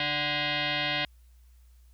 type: tone with frequency modulation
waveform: sine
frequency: 587.3 Hz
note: D5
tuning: in tune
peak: -26 dBFS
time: 0-1.05 s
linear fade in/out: 2 ms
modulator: 443 Hz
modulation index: 7.7
effects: added 60 Hz sine -53 dBFS peak until 1.93 s + white hiss -70 dBFS RMS until 1.93 s